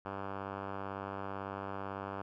5% pulse tone with low-pass filter, 98 Hz, G2, in tune, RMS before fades -41 dBFS, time 0.05-2.22 s, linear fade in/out 5 ms, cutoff 1500 Hz, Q 1.5, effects none

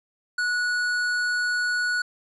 sine tone with tanh clipping, 1466 Hz, F#6, 16 cents flat, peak -24 dBFS, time 0.38-2.02 s, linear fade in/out 5 ms, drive 13 dB, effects resampled to 24000 Hz

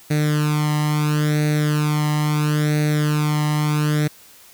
sawtooth tone with flanger, 150.5 Hz, D3, 43 cents sharp, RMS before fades -19 dBFS, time 0.1-4.08 s, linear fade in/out 10 ms, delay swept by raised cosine 0.48 to 1 ms, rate 0.74 Hz, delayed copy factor +0.8, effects white hiss -47 dBFS RMS until 4.53 s

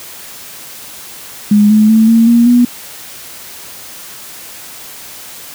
sine tone with pitch steps, 207.7 / 214.3 / 221.1 / 228.1 / 235.3 / 242.8 Hz, G#3 / A3 / A3 / A#3 / A#3 / B3, 0 / -45 / +9 / -37 / +16 / -29 cents, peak -4 dBFS, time 1.51-2.65 s, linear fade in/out 5 ms, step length 190 ms, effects white hiss -31 dBFS RMS until 5.54 s + high-pass 60 Hz 12 dB/octave

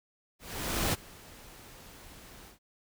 pink noise with ADSR envelope, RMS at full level -28 dBFS, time 0.39-2.59 s, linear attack 540 ms, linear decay 26 ms, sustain -23 dB, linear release 120 ms, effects none

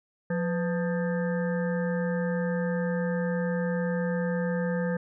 harmonic tone with a mistuned harmonic, 177.1 Hz, F3, 24 cents sharp, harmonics 1 / 3 / 5 / 7 / 9 / 10, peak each -27 / -30 / -42 / -45 / -39 / -42 dBFS, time 0.3-4.97 s, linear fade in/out 5 ms, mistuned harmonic 3, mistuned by -94 cents, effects none

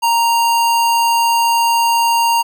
square tone, 931 Hz, A#5, 2 cents flat, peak -12 dBFS, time 0.02-2.43 s, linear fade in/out 20 ms, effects none

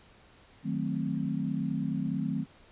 sine chord, D# diminished seventh, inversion none, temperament equal, 155.56 / 185 / 220 / 261.6 Hz, D#3 / F#3 / A3 / C4, 0 / 0 / 0 / 0 cents, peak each -34 dBFS, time 0.63-2.46 s, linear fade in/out 50 ms, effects pink hiss -58 dBFS RMS until 2.71 s + resampled to 8000 Hz

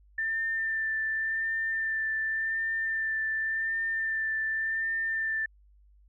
sine tone with vibrato, 1784 Hz, A6, 23 cents sharp, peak -27 dBFS, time 0.18-5.46 s, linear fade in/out 5 ms, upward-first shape sine, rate 0.89 Hz, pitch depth 16 cents each way, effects added 50 Hz sine -56 dBFS peak until 6.08 s

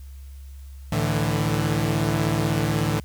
sawtooth chord, A suspended fourth, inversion none, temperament equal with one note detuned, 110 / 148.54 / 164.81 Hz, A2 / D3 / E3, 0 / +20 / 0 cents, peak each -21 / -21 / -22 dBFS, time 0.92-3 s, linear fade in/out 5 ms, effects added 68 Hz sine -37 dBFS peak until 3.04 s + white hiss -57 dBFS RMS until 3.04 s

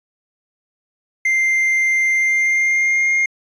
triangle tone with pitch glide, 2093 to 2126 Hz, C7 to C7, 0 to +27 cents, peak -12 dBFS, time 1.25-3.26 s, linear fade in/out 5 ms, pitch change +27 cents, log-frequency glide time 2.14-3.12 s, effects resampled to 22050 Hz

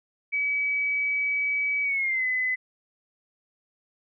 sine tone with pitch glide, 2281 to 2020 Hz, C#7 to B6, +49 to +39 cents, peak -23 dBFS, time 0.32-2.56 s, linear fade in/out 20 ms, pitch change -210 cents, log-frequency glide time 1.83-2.25 s, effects none

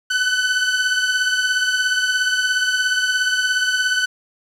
sawtooth beating tone pair, 1500 / 1517 Hz, F#6 / F#6, +23 / +43 cents, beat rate 17 Hz, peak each -14 / -19 dBFS, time 0.1-4.06 s, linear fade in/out 10 ms, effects low-pass 7000 Hz 12 dB/octave + 8-bit

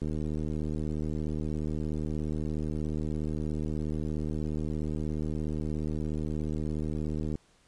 click train, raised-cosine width 3 ms, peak -21 dBFS, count 565, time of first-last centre 0.02-7.354 s, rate 76.9 Hz, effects pink hiss -64 dBFS RMS until 7.67 s + resampled to 22050 Hz

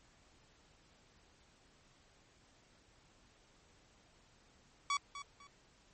sawtooth tone with echo, 1134 Hz, C#6, 39 cents sharp, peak -28 dBFS, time 4.9-4.97 s, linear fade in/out 2 ms, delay 250 ms, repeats 2, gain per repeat -12 dB, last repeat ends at 5.47 s, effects pink hiss -67 dBFS RMS until 5.93 s + MP3 32 kbps

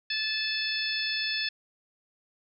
harmonic tone, 871 Hz, A5, 18 cents flat, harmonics 2 / 3 / 4 / 5 / 6, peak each -34 / -34 / -34 / -34 / -34 dBFS, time 0.1-1.49 s, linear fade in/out 5 ms, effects none

